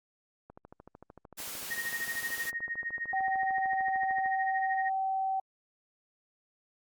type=click train; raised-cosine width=1 ms; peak=-34 dBFS; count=51; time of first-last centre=0.5-4.259 s; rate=13.3 Hz
type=high-pass noise; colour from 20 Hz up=white; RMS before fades=-40 dBFS; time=1.37-2.51 s; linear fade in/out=20 ms; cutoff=130 Hz; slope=96 dB/octave
type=tone with tremolo; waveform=sine; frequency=1864.7 Hz; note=A#6; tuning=in tune; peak=-30 dBFS; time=1.7-4.9 s; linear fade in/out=20 ms; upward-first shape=sine; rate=13 Hz; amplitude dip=80%
type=tone; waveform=sine; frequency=768 Hz; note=G5; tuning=36 cents flat; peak=-28 dBFS; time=3.13-5.4 s; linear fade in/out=5 ms
effects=Opus 48 kbps